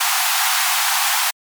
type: high-pass noise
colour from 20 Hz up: pink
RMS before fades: -18 dBFS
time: 0-1.31 s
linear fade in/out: 10 ms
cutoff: 720 Hz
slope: 96 dB/octave
effects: MP3 96 kbps